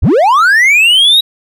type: linear sweep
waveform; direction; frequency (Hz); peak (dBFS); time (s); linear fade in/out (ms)
triangle; up; 32.7 to 3868; -3; 0.02-1.21; 10
effects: none